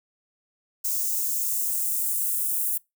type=noise with high-pass filter sweep; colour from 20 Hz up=violet; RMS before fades=-26 dBFS; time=0.84-2.78 s; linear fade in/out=10 ms; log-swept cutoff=6200 to 9600 Hz; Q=1.7; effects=noise-tail reverb RT60 0.2 s tail -24 dB re dry